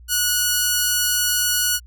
5% pulse tone, 1463 Hz, F#6, 20 cents flat, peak -6 dBFS, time 0.08-1.8 s, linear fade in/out 50 ms, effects added 60 Hz sine -41 dBFS peak until 1.86 s

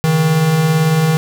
square beating tone pair, 141 / 159 Hz, C#3 / D#3, +30 / +38 cents, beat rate 18 Hz, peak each -21 / -12 dBFS, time 0.04-1.17 s, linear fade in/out 0 ms, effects none

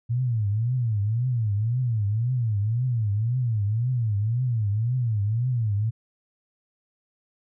sine tone with vibrato, 113.7 Hz, A#2, 43 cents flat, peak -21 dBFS, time 0.09-5.91 s, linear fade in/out 20 ms, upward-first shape triangle, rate 1.9 Hz, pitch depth 240 cents each way, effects none

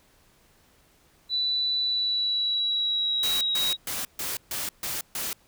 sine tone with pitch glide, 3972 to 3817 Hz, B7 to A#7, +9 to +40 cents, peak -23 dBFS, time 1.29-3.77 s, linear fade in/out 50 ms, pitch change -69 cents, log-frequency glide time 1.81-3.64 s
white noise bursts, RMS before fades -31 dBFS, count 7, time 3.23-5.33 s, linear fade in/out 2 ms, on 180 ms, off 140 ms
effects pink hiss -61 dBFS RMS until 5.47 s

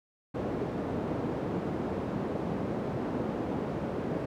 white band-pass noise, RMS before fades -33 dBFS, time 0.34-4.26 s, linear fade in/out 10 ms, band 110 to 410 Hz, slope 12 dB/octave, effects none

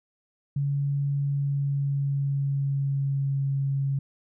sine tone with pitch glide, 141.1 to 137.72 Hz, C#3 to C#3, +31 to -11 cents, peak -23 dBFS, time 0.56-3.99 s, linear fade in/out 5 ms, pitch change -42 cents, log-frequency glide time 1.19-3.46 s, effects none

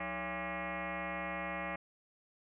sine tone with frequency modulation, 677 Hz, E5, 46 cents sharp, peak -36 dBFS, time 0-1.76 s, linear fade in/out 5 ms, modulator 248 Hz, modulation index 6.8, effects none

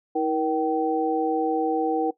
sine tone cluster, 320.4 / 473.8 / 771 Hz, E4 / A#4 / G5, -49 / +28 / -29 cents, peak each -25 / -25 / -25 dBFS, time 0.15-2.11 s, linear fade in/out 10 ms, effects noise-tail reverb RT60 0.1 s tail -17 dB re dry

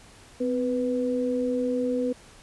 sine tone pair together, 255.1 / 493.9 Hz, C4 / B4, -44 / 0 cents, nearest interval major seventh, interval 1144 cents, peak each -26 dBFS, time 0.4-2.13 s, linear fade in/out 10 ms, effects pink hiss -51 dBFS RMS until 2.42 s + resampled to 24000 Hz

